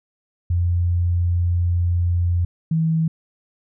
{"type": "tone pair in turn", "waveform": "sine", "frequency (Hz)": [87.31, 161.52], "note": ["F2", "E3"], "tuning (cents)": [0, -35], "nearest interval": "major seventh", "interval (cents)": 1065, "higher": "second", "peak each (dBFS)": -16, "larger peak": "neither", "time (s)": [[0.5, 2.45], [2.71, 3.08]], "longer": "first", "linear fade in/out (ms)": 5, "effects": []}